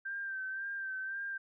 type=tone with vibrato; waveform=sine; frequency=1568 Hz; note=G6; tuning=in tune; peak=-36 dBFS; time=0.05-1.38 s; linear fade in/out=10 ms; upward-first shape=sine; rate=1.9 Hz; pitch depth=38 cents each way; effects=none